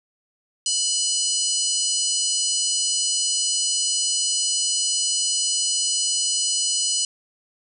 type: harmonic tone with a mistuned harmonic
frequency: 987.8 Hz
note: B5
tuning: in tune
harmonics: 3 / 4 / 5 / 6 / 7 / 8 / 9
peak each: -28 / -28 / -28 / -28 / -28 / -28 / -28 dBFS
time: 0.66-7.05 s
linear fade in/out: 2 ms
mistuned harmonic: 4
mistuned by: +96 cents
effects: none